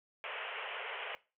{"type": "band-pass noise", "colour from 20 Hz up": "white", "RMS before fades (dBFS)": -42, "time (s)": [0.24, 1.15], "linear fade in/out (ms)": 0, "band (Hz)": [410, 3100], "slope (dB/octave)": 96, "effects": ["noise-tail reverb RT60 0.3 s tail -19 dB re dry"]}